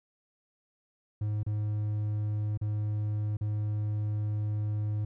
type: tone with dropouts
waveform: triangle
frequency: 105.5 Hz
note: G#2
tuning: 28 cents sharp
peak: -26 dBFS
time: 1.21-5.05 s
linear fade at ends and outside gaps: 5 ms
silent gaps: 1.432-1.464 / 2.575-2.613 / 3.37-3.41 s
effects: none